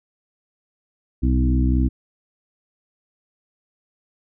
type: harmonic tone with a mistuned harmonic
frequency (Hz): 63.8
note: C2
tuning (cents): -43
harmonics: 1 / 2 / 3 / 4 / 5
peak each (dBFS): -17 / -24 / -28 / -23 / -27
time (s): 1.22-1.89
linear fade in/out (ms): 20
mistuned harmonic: 2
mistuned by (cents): -25
effects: none